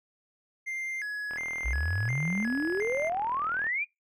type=tone with vibrato; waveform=triangle; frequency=1879 Hz; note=A#6; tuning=13 cents sharp; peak=-30 dBFS; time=0.66-3.1 s; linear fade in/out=20 ms; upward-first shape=square; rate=1.4 Hz; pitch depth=190 cents each way
type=click train; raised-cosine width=0.5 ms; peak=-27 dBFS; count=96; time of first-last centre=1.31-3.667 s; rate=40.3 Hz
type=exponential sweep; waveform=sine; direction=up; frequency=55.7 to 2482 Hz; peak=-27 dBFS; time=1.64-3.85 s; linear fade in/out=20 ms
effects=noise-tail reverb RT60 0.2 s tail -25 dB re dry